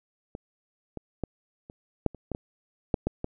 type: clicks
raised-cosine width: 2 ms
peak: -23 / -22 / -16 / -30 / -9 / -29 / -18 / -20 / -9 / -12 / -17 dBFS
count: 11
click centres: 0.351 / 0.973 / 1.237 / 1.699 / 2.063 / 2.147 / 2.317 / 2.349 / 2.942 / 3.07 / 3.244 s
effects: none